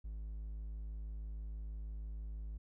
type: tone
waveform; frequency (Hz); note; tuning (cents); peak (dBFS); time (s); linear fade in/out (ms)
triangle; 53.1; G#1; +39; -39; 0.04-2.58; 10
effects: none